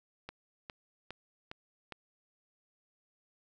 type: click train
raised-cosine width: 0.3 ms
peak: -26 dBFS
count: 5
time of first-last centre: 0.29-1.923 s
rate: 2.45 Hz
effects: none